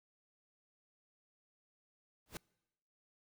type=noise with exponential growth; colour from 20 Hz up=pink; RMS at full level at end=-40 dBFS; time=2.26-2.37 s; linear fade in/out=1 ms; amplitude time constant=22 ms; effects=noise-tail reverb RT60 1.0 s tail -26 dB re dry